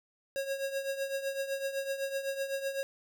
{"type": "tone with tremolo", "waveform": "square", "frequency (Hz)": 546, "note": "C#5", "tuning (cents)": -26, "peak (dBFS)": -30, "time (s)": [0.36, 2.83], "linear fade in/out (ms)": 0, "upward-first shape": "triangle", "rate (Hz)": 7.9, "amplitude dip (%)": 75, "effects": []}